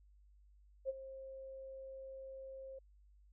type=tone with ADSR envelope; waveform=sine; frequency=533 Hz; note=C5; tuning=32 cents sharp; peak=-33 dBFS; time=0.85-2.79 s; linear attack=42 ms; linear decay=26 ms; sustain=-14 dB; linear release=7 ms; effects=added 50 Hz sine -62 dBFS peak until 3.32 s